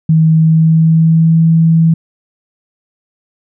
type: tone with pitch glide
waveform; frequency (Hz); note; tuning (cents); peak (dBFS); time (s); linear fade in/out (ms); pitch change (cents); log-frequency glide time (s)
sine; 159.7 to 163.34; D#3 to E3; +45 to -16; -5; 0.09-1.94; 5; +39; 0.34-1.41
effects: none